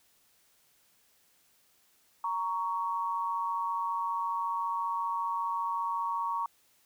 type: tone pair together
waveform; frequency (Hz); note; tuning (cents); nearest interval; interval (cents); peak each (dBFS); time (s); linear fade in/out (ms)
sine; 932.3 / 1117.6; A#5 / C#6; 0 / +14; minor third; 314; -32 / -32; 2.24-6.46; 2
effects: white hiss -67 dBFS RMS until 6.85 s